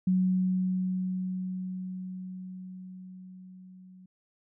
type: tone with level ramp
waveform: sine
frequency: 185 Hz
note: F#3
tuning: in tune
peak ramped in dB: -21 to -49 dBFS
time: 0.07-4.06 s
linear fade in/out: 5 ms
effects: none